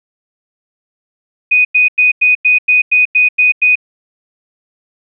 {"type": "tone bursts", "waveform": "sine", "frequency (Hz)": 2489, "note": "D#7", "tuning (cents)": 0, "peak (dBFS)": -6, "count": 10, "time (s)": [1.51, 3.756], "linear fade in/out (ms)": 10, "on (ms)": 140, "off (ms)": 94, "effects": []}